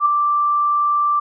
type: tone with ADSR envelope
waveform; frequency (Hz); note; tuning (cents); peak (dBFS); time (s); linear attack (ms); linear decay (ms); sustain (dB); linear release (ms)
sine; 1174.7; D6; 0; -9; 0-1.2; 58; 4; -5; 9
effects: none